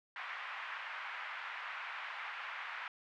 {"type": "band-pass noise", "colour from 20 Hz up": "white", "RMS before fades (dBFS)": -44, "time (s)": [0.16, 2.88], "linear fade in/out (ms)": 2, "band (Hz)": [890, 2300], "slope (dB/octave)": 24, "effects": []}